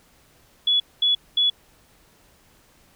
sine tone bursts, 3400 Hz, G#7, 40 cents sharp, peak -16 dBFS, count 3, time 0.67-1.5 s, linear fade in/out 5 ms, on 130 ms, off 220 ms, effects pink hiss -57 dBFS RMS until 2.95 s

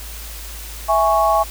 sine chord, C# minor, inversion first, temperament equal, 659.3 / 830.6 / 1108.7 Hz, E5 / G#5 / C#6, 0 / 0 / 0 cents, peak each -17 dBFS, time 0.88-1.44 s, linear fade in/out 20 ms, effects added 54 Hz sine -32 dBFS peak until 1.5 s + white hiss -35 dBFS RMS until 1.5 s

